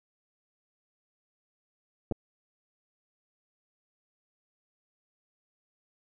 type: clicks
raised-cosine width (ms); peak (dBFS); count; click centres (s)
2; -18; 2; 2.113 / 2.122
effects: none